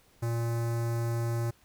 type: tone with notch filter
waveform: square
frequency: 116.54 Hz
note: A#2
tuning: in tune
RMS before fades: -30 dBFS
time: 0.22-1.51 s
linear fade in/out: 10 ms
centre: 3100 Hz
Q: 0.72
effects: pink hiss -63 dBFS RMS until 1.64 s